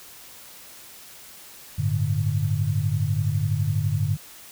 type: chord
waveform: sine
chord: G suspended second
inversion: none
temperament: equal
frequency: 98 / 110 / 146.83 Hz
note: G2 / A2 / D3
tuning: 0 / 0 / 0 cents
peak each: -25 dBFS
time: 1.78-4.17 s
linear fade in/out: 10 ms
effects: white hiss -45 dBFS RMS until 4.51 s